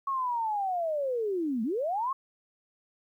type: linear two-way sweep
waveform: sine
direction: down then up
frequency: 1108.7 to 209.6 to 1108.7 Hz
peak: -27 dBFS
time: 0.07-2.13 s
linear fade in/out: 5 ms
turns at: 1.63 s
effects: 11-bit